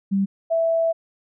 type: tone pair in turn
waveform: sine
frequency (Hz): 196 / 659.3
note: G3 / E5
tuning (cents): 0 / 0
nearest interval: octave + major sixth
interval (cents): 2100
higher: second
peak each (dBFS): -17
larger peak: neither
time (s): 0.11-0.26 / 0.5-0.93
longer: second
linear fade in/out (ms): 20
effects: none